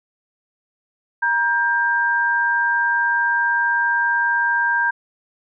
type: tone pair together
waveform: sine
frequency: 945.4 / 1590 Hz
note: A#5 / G6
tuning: +24 / +24 cents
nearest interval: major sixth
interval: 900 cents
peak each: -21 / -17 dBFS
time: 1.22-4.91 s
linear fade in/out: 10 ms
effects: none